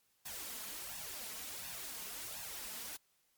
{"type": "noise with flanger", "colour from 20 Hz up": "white", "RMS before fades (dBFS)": -45, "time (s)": [0.25, 2.97], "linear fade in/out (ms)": 10, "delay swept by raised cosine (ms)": [1.1, 4.7], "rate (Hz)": 1.4, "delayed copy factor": 0.65, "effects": ["white hiss -75 dBFS RMS until 3.37 s", "MP3 96 kbps"]}